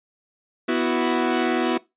sawtooth chord, B suspended fourth, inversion none, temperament equal, 246.9 / 329.6 / 370 Hz, B3 / E4 / F#4, 0 / 0 / 0 cents, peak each -20 dBFS, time 0.68-1.78 s, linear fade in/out 10 ms, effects noise-tail reverb RT60 0.2 s tail -20 dB re dry + resampled to 8000 Hz

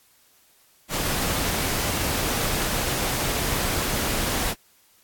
pink noise, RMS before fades -25 dBFS, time 0.89-4.55 s, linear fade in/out 50 ms, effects white hiss -59 dBFS RMS until 5.03 s + AAC 64 kbps

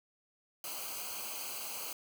white noise with comb filter, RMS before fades -41 dBFS, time 0.64-1.93 s, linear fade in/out 2 ms, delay 0.55 ms, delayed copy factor -0.8, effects none

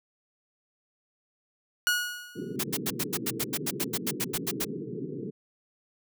sawtooth tone with exponential decay, 1453 Hz, F#6, 32 cents flat, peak -17 dBFS, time 1.87-2.56 s, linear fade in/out 0 ms, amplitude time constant 150 ms
white band-pass noise, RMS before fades -36 dBFS, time 2.35-5.31 s, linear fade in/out 20 ms, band 120 to 450 Hz, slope 96 dB/octave
white noise bursts, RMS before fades -29 dBFS, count 16, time 2.59-4.648 s, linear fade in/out 10 ms, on 48 ms, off 86 ms
effects none

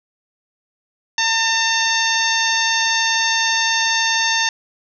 harmonic tone, 903 Hz, A5, 45 cents sharp, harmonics 1 / 2 / 3 / 4 / 5 / 6 / 7, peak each -23 / -20 / -24 / -23 / -26 / -25 / -24 dBFS, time 1.18-4.49 s, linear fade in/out 2 ms, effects none

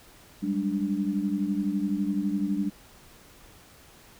sine tone cluster, 193.3 / 205.2 / 293.5 Hz, G3 / G#3 / D4, -24 / -21 / -1 cents, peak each -29 dBFS, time 0.42-2.7 s, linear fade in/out 20 ms, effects pink hiss -53 dBFS RMS until 4.19 s

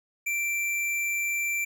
sine tone with hard clipping, 2349 Hz, D7, in tune, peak -27 dBFS, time 0.26-1.65 s, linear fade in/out 10 ms, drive 16 dB, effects none

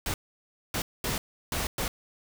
pink noise bursts at uneven times, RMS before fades -30 dBFS, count 5, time 0.06-0.14 / 0.74-0.82 / 1.04-1.18 / 1.52-1.67 / 1.78-1.88 s, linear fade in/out 2 ms, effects none

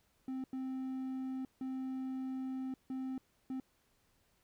triangle tone bursts at uneven times, 261.6 Hz, C4, in tune, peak -35 dBFS, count 5, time 0.28-0.44 / 0.53-1.45 / 1.61-2.74 / 2.9-3.18 / 3.5-3.6 s, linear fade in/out 2 ms, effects pink hiss -74 dBFS RMS until 4.43 s

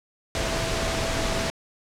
sine tone in noise, 659.3 Hz, E5, in tune, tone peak -32 dBFS, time 0.35-1.5 s, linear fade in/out 0 ms, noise pink, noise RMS -26 dBFS, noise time 0.35-1.5 s, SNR -9 dB, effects low-pass 7000 Hz 12 dB/octave

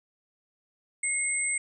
sine tone pair together, 2164 / 8170 Hz, C#7 / C9, -42 / -42 cents, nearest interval octave + major seventh, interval 2300 cents, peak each -29 / -28 dBFS, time 1.03-1.58 s, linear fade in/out 5 ms, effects none

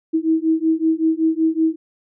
sine beating tone pair, 318.9 / 324.2 Hz, D#4 / E4, +43 / -29 cents, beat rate 5.3 Hz, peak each -18 / -18 dBFS, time 0.13-1.76 s, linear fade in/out 20 ms, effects none

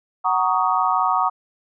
sine chord, D# minor seventh, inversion first, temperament just, 746.7 / 933.4 / 1120.1 / 1244.5 Hz, F#5 / A#5 / C#6 / D#6, +16 / +2 / +18 / 0 cents, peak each -22 dBFS, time 0.24-1.3 s, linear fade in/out 20 ms, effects none

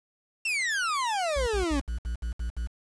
40% pulse exponential sweep, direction down, 2763 to 267.3 Hz, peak -25 dBFS, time 0.45-1.8 s, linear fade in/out 5 ms
triangle tone bursts, 58.27 Hz, A#1, in tune, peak -26 dBFS, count 8, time 1.36-2.674 s, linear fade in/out 10 ms, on 110 ms, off 62 ms
effects resampled to 22050 Hz + 8-bit

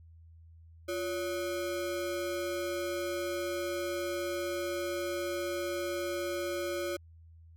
square ring-modulated tone, 457.5 Hz, A#4, 32 cents flat, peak -30 dBFS, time 0.88-6.97 s, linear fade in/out 10 ms, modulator 108 Hz, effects added 82 Hz sine -52 dBFS peak until 7.56 s

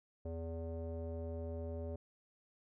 square tone with low-pass filter, 82.41 Hz, E2, in tune, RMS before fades -42 dBFS, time 0.25-1.96 s, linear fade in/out 5 ms, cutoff 530 Hz, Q 5, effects none

